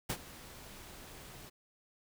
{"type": "noise with ADSR envelope", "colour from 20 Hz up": "pink", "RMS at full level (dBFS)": -34, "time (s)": [0.09, 1.5], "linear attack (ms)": 12, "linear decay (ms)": 63, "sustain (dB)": -17, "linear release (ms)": 17, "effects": []}